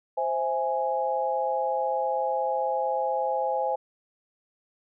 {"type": "chord", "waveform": "sine", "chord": "C augmented", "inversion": "none", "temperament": "equal", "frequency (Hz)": [523.3, 659.3, 830.6], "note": ["C5", "E5", "G#5"], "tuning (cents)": [0, 0, 0], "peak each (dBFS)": [-28, -31, -27], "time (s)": [0.17, 3.76], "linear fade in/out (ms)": 10, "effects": []}